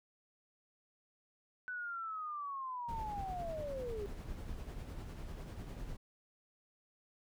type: linear sweep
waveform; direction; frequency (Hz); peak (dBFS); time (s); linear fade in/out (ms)
sine; down; 1502 to 394.5; -39; 1.68-4.06; 0
type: noise with tremolo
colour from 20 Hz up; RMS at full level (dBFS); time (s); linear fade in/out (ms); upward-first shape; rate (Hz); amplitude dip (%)
brown; -43; 2.88-5.97; 10; sine; 10; 40
effects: none

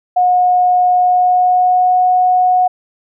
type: tone with pitch glide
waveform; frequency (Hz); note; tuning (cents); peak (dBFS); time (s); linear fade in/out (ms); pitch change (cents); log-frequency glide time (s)
sine; 724 to 731.6; F#5 to F#5; -38 to -20; -8; 0.16-2.68; 10; +18; 0.97-1.99
effects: none

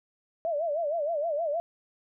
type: tone with vibrato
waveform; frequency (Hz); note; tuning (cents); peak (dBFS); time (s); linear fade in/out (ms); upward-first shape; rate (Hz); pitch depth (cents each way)
sine; 627; D#5; +13; -26; 0.45-1.6; 0; sine; 6.4; 160
effects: none

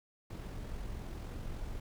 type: noise with amplitude modulation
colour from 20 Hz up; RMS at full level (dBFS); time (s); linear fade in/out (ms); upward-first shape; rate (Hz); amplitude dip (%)
brown; -40; 0.3-1.8; 5; sine; 43.5; 30
effects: none

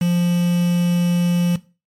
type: tone with quantisation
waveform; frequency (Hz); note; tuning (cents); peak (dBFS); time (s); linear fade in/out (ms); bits
triangle; 174.61; F3; 0; -12; 0.01-1.56; 5; 5
effects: noise-tail reverb RT60 0.3 s tail -17 dB re dry + MP3 64 kbps

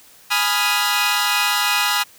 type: chord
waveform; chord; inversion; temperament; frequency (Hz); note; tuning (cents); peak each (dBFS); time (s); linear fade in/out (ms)
15% pulse; F half-diminished seventh; first; equal; 830.6 / 987.8 / 1244.5 / 1396.9; Ab5 / Cb6 / Eb6 / F6; 0 / 0 / 0 / 0; -16; 0.3-2.04; 20
effects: white hiss -48 dBFS RMS until 2.18 s

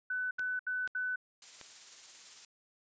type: tone bursts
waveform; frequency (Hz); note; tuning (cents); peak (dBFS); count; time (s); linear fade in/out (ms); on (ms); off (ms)
sine; 1500; F#6; +23; -32; 4; 0.1-1.159; 5; 210; 73
type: clicks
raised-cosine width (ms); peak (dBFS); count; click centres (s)
0.2; -29; 3; 0.394 / 0.876 / 1.613
type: noise with tremolo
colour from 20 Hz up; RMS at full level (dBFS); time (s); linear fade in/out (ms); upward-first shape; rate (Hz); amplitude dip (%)
blue; -46; 1.42-2.45; 2; sine; 18; 25
effects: resampled to 16000 Hz

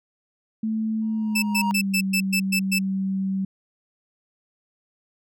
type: tone with pitch glide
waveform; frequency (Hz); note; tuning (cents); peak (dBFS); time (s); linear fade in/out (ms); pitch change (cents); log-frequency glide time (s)
sine; 219.6 to 192.28; A3 to G3; -3 to -33; -22; 0.63-3.45; 5; -230; 1.17-1.97
type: tone with exponential growth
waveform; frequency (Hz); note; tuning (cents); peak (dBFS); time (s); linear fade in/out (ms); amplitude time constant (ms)
triangle; 941; A#5; +16; -19; 1.02-1.71; 0; 150
type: tone bursts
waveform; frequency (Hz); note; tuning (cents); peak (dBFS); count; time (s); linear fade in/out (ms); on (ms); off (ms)
sawtooth; 2637; E7; 0; -17; 8; 1.35-2.79; 10; 75; 120
effects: none

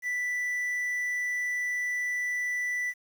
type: tone with quantisation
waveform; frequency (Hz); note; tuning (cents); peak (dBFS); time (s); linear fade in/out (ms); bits
triangle; 1975.5; B6; 0; -26; 0.02-2.94; 50; 9
effects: none

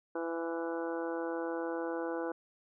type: harmonic tone with a mistuned harmonic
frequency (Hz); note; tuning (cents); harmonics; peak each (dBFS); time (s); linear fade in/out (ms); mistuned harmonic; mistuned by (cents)
166.7; E3; +20; 2 / 3 / 4 / 5 / 6 / 7 / 8 / 9; -37 / -37 / -45 / -44 / -47 / -50 / -51 / -46; 0.15-2.32; 5; 9; -23
effects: none

